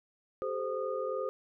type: tone cluster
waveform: sine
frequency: 388.4 / 431.2 / 520 / 1227 Hz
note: G4 / A4 / C5 / D#6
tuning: -16 / -35 / -11 / -25 cents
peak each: -39 / -38 / -34 / -40 dBFS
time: 0.42-1.29 s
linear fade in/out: 0 ms
effects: none